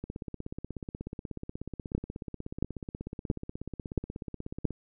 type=two click trains; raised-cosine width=3 ms; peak=-13 / -24 dBFS; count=5 / 78; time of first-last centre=1.95-4.653 / 0.04-4.707 s; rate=1.48 / 16.5 Hz; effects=none